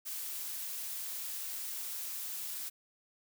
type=noise; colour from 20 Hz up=blue; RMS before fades=-40 dBFS; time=0.05-2.7 s; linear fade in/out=20 ms; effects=none